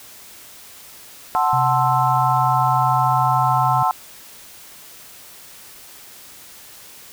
sine chord, F# half-diminished seventh, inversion none, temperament equal, 740 / 880 / 1046.5 / 1318.5 Hz, F#5 / A5 / C6 / E6, 0 / 0 / 0 / 0 cents, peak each -20 / -20 / -20 / -23 dBFS, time 1.35-3.91 s, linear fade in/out 0 ms
sine tone, 130.81 Hz, C3, in tune, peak -22 dBFS, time 1.53-3.83 s, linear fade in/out 2 ms
effects white hiss -42 dBFS RMS until 7.12 s

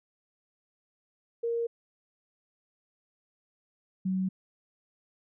sine tone pair in turn, 466.2 / 187.92 Hz, A#4 / F#3, 0 / +27 cents, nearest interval octave + major third, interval 1573 cents, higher first, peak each -27 / -26 dBFS, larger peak second, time 1.43-1.67 / 4.05-4.29 s, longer neither, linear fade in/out 10 ms, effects none

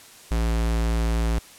square tone, 56.5 Hz, A1, 47 cents sharp, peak -21 dBFS, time 0.31-1.39 s, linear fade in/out 5 ms, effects white hiss -47 dBFS RMS until 1.58 s + low-pass 11000 Hz 12 dB/octave

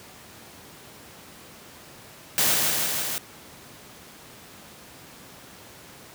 white noise with echo, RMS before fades -21 dBFS, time 2.38-2.54 s, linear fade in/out 0 ms, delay 160 ms, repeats 4, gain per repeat -2 dB, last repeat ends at 3.18 s, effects pink hiss -46 dBFS RMS until 6.14 s + high-pass 100 Hz 12 dB/octave

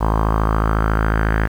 sawtooth tone with low-pass filter sweep, 54 Hz, A1, 32 cents flat, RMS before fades -17 dBFS, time 0-1.48 s, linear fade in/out 20 ms, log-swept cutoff 1000 to 1700 Hz, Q 4.4, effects 7-bit

